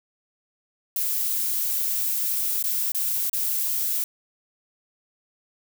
violet noise with dropouts, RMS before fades -25 dBFS, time 0.96-4.04 s, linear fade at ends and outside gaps 2 ms, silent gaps 2.627-2.639 / 2.92-2.947 / 3.297-3.331 s, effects none

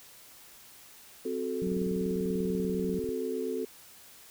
sine chord, F# diminished, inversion second, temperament equal with one note detuned, 261.6 / 370 / 438.5 Hz, C4 / F#4 / A4, 0 / 0 / -6 cents, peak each -36 / -35 / -33 dBFS, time 1.25-3.65 s, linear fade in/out 5 ms
click train, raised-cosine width 3 ms, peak -29 dBFS, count 31, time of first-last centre 1.62-3.091 s, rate 20.4 Hz
sine tone, 185 Hz, F#3, in tune, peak -31 dBFS, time 1.62-2.99 s, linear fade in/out 5 ms
effects white hiss -53 dBFS RMS until 4.3 s

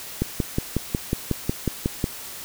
click train, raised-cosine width 3 ms, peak -8 dBFS, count 11, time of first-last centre 0.22-2.041 s, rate 5.49 Hz, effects white hiss -37 dBFS RMS until 2.44 s

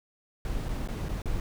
brown noise with dropouts, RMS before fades -31 dBFS, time 0.45-1.4 s, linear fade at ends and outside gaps 1 ms, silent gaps 0.686-0.69 / 0.876-0.886 / 1.086-1.091 / 1.219-1.257 s, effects none

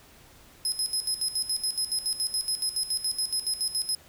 25% pulse tone with tremolo, 5100 Hz, D#8, 42 cents sharp, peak -20 dBFS, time 0.65-3.95 s, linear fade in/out 2 ms, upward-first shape square, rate 7.1 Hz, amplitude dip 75%, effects pink hiss -54 dBFS RMS until 4.08 s

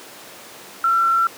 sine tone with frequency modulation, 1352 Hz, E6, 43 cents sharp, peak -14 dBFS, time 0.84-1.27 s, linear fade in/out 2 ms, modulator 43.3 Hz, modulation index 0.39, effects pink hiss -39 dBFS RMS until 1.37 s + high-pass 300 Hz 12 dB/octave

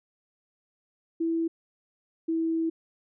sine tone pair in turn, 329.6 / 326.4 Hz, E4 / E4, 0 / -17 cents, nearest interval unison, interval 17 cents, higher first, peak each -24 dBFS, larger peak neither, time 1.2-1.48 / 2.28-2.7 s, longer second, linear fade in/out 10 ms, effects none

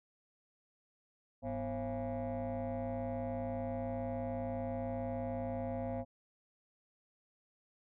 sine tone with frequency modulation, 392 Hz, G4, in tune, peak -33 dBFS, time 1.42-6.05 s, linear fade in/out 50 ms, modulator 145 Hz, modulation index 2.4, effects tanh soft clip ceiling -34 dBFS

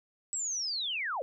sine linear sweep, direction down, 7900 to 466.2 Hz, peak -31 dBFS, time 0.33-1.22 s, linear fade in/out 0 ms, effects none

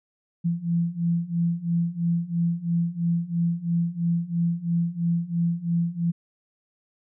sine beating tone pair, 168.3 / 171.3 Hz, E3 / F3, +36 / -33 cents, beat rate 3 Hz, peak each -26 / -24 dBFS, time 0.44-6.12 s, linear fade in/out 20 ms, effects none

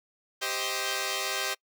5% pulse chord, C minor, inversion second, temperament equal with one note detuned, 392 / 523.3 / 628.8 Hz, G4 / C5 / Eb5, 0 / 0 / +18 cents, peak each -22 dBFS, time 0.41-1.55 s, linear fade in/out 20 ms, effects noise-tail reverb RT60 0.1 s tail -25 dB re dry

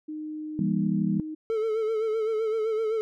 sine tone with pitch glide, 307.3 to 310.9 Hz, D#4 to D#4, -21 to -1 cents, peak -32 dBFS, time 0.08-1.35 s, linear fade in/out 10 ms, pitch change +20 cents, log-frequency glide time 0.84-1.12 s
sine chord, E diminished, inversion none, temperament just, 164.81 / 197.78 / 237.3 Hz, E3 / G3 / Bb3, 0 / +16 / +31 cents, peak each -28 / -25 / -30 dBFS, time 0.59-1.2 s, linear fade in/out 2 ms
triangle tone with vibrato, 440 Hz, A4, in tune, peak -22 dBFS, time 1.5-3.01 s, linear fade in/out 0 ms, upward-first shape sine, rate 7.8 Hz, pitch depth 50 cents each way
effects none

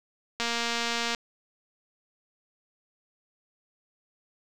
click train, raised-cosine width 0.2 ms, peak -12 dBFS, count 176, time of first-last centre 0.4-1.148 s, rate 234 Hz, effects none

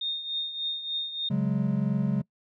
sine tone with tremolo, 3672 Hz, A#7, 27 cents flat, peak -26 dBFS, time 0.01-1.29 s, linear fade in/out 5 ms, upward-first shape triangle, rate 3.4 Hz, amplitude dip 70%
triangle chord, C# suspended fourth, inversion none, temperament equal, 138.59 / 185 / 207.7 Hz, C#3 / F#3 / G#3, 0 / 0 / 0 cents, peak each -26 dBFS, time 1.3-2.22 s, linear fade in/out 10 ms
effects noise-tail reverb RT60 0.1 s tail -23 dB re dry

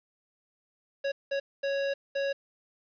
square tone bursts at uneven times, 554.4 Hz, C#5, in tune, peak -28 dBFS, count 4, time 1.04-1.12 / 1.31-1.4 / 1.63-1.94 / 2.15-2.33 s, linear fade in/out 10 ms, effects resampled to 11025 Hz + 9-bit

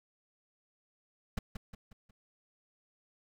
brown noise with echo, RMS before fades -32 dBFS, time 1.37-1.39 s, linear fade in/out 5 ms, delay 180 ms, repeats 4, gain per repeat -7 dB, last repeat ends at 2.11 s, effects none

